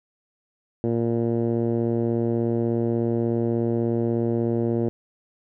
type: tone with low-pass filter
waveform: 10% pulse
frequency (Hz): 116.54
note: A#2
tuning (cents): 0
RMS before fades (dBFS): -23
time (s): 0.84-4.89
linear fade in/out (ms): 0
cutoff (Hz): 400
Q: 1.3
effects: none